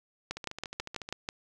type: two click trains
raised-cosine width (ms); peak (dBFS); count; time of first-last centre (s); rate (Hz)
0.2; -22 / -16; 11 / 7; 0.37-1.089 / 0.31-1.289; 13.9 / 6.13
effects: none